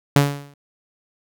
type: tone with exponential decay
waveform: sawtooth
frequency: 142.4 Hz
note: C#3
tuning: 47 cents sharp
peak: -5 dBFS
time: 0.16-0.54 s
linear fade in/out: 2 ms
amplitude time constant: 82 ms
effects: none

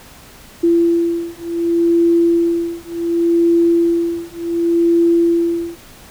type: beating tone pair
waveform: sine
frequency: 338.3 / 338.98 Hz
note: E4 / E4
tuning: +45 / +48 cents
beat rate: 0.68 Hz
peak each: -15 dBFS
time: 0.63-5.76 s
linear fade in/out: 10 ms
effects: pink hiss -41 dBFS RMS until 6.1 s

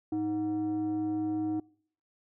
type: tone with frequency modulation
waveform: sine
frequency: 313 Hz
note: D#4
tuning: 10 cents sharp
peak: -27 dBFS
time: 0.12-1.6 s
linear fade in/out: 5 ms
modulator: 419 Hz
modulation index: 0.35
effects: noise-tail reverb RT60 0.6 s tail -26 dB re dry + tanh soft clip ceiling -24 dBFS

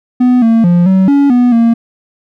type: tone with pitch steps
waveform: triangle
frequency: 249.3 / 227.1 / 174.5 / 189.5 / 282.1 / 245.5 / 231.2 Hz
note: B3 / A#3 / F3 / F#3 / C#4 / B3 / A#3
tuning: +16 / -45 / -1 / +42 / +30 / -10 / -14 cents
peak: -3 dBFS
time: 0.2-1.74 s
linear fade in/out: 10 ms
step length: 220 ms
effects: none

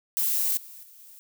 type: noise with level steps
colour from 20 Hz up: violet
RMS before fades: -25 / -45 / -51 / -49 dBFS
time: 0.17-1.19 s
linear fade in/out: 0 ms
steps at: 0.57 / 0.83 / 0.99 s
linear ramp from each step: 2 ms
effects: none

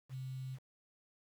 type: tone with quantisation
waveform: sine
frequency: 130.81 Hz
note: C3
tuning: in tune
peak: -40 dBFS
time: 0.09-0.59 s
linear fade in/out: 50 ms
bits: 10
effects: none

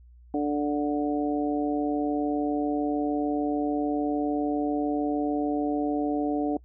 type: harmonic tone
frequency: 146.83 Hz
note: D3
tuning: in tune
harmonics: 2 / 3 / 4 / 5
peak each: -25 / -32 / -34 / -32 dBFS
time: 0.34-6.57 s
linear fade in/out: 2 ms
effects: noise-tail reverb RT60 0.1 s tail -24 dB re dry + added 60 Hz sine -49 dBFS peak until 6.64 s

